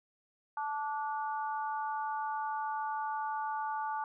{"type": "harmonic tone", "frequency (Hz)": 291.2, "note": "D4", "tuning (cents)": -15, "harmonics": [3, 4, 5], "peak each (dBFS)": [-34, -40, -43], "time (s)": [0.57, 4.04], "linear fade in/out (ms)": 2, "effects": []}